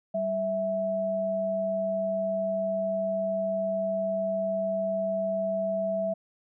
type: tone pair together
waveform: sine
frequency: 194.5 / 656.7 Hz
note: G3 / E5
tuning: -13 / -7 cents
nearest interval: octave + major sixth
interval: 2106 cents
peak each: -34 / -26 dBFS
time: 0.14-6.14 s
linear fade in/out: 10 ms
effects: none